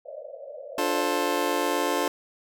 pink band-pass noise, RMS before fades -40 dBFS, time 0.05-1.04 s, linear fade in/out 5 ms, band 510 to 640 Hz, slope 96 dB/octave
25% pulse chord, D minor seventh, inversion none, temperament just, 293.7 / 352.4 / 440.5 / 528.6 Hz, D4 / F4 / A4 / C5, 0 / +16 / +2 / +18 cents, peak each -26 dBFS, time 0.78-2.08 s, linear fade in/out 2 ms
effects none

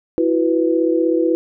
sine chord, E suspended second, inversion none, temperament equal with one note detuned, 329.6 / 365.7 / 493.9 Hz, E4 / F#4 / B4, 0 / -20 / 0 cents, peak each -16 / -20 / -19 dBFS, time 0.18-1.35 s, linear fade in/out 0 ms, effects none

